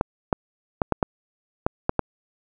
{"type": "clicks", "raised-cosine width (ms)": 1, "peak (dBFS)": -5, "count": 8, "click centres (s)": [0.011, 0.328, 0.818, 0.923, 1.028, 1.665, 1.894, 1.993], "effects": []}